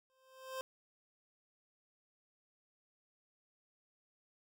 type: tone with exponential growth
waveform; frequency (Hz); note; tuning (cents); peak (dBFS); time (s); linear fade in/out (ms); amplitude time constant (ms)
25% pulse; 523.3; C5; 0; -34; 0.1-0.61; 0; 110
effects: none